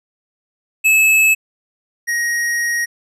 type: tone pair in turn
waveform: square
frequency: 2600 / 1883.2 Hz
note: E7 / A#6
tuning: -24 / +17 cents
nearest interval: tritone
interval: 559 cents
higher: first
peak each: -10 / -17 dBFS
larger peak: first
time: 0.84-1.35 / 2.07-2.86 s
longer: second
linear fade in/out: 20 ms
effects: resampled to 32000 Hz